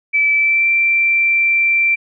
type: tone with pitch glide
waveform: sine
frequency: 2311 to 2350 Hz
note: D7 to D7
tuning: -28 to +1 cents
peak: -11 dBFS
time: 0.13-1.96 s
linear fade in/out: 20 ms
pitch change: +29 cents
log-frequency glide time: 0.34-0.68 s
effects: none